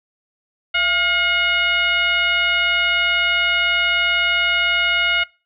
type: tone with frequency modulation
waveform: sine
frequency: 2158 Hz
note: C#7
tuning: 47 cents flat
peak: -15 dBFS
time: 0.74-5.24 s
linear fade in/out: 10 ms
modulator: 739 Hz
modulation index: 1.3
effects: noise-tail reverb RT60 0.3 s tail -22 dB re dry